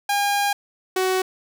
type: tone pair in turn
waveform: sawtooth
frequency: 810 / 374 Hz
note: G#5 / F#4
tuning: -43 / +19 cents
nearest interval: octave + minor second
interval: 1338 cents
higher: first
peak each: -15 dBFS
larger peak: neither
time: 0.09-0.53 / 0.96-1.22 s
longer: first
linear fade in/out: 5 ms
effects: none